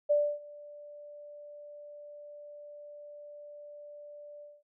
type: tone with ADSR envelope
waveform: sine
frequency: 587.3 Hz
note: D5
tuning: in tune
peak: -21 dBFS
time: 0.09-4.63 s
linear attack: 19 ms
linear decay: 280 ms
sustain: -24 dB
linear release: 210 ms
effects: none